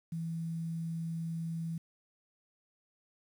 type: tone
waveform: sine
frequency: 164.81 Hz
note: E3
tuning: in tune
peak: -34 dBFS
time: 0.12-1.78 s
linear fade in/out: 5 ms
effects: 10-bit